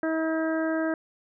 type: harmonic tone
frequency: 320.5 Hz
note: E4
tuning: 49 cents flat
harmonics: 1 / 2 / 3 / 4 / 5 / 6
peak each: -26 / -29 / -41 / -38 / -34 / -44 dBFS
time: 0.03-0.94 s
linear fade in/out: 2 ms
effects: none